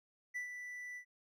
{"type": "tone with ADSR envelope", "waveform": "triangle", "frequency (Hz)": 1975.5, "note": "B6", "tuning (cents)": 0, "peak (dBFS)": -35, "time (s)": [0.34, 1.05], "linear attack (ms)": 22, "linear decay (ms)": 110, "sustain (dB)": -7, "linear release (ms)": 84, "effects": []}